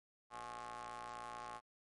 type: ring-modulated tone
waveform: sawtooth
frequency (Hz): 116.54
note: A#2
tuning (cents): 0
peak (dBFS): -39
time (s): 0.3-1.61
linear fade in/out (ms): 50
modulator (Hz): 963
effects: MP3 48 kbps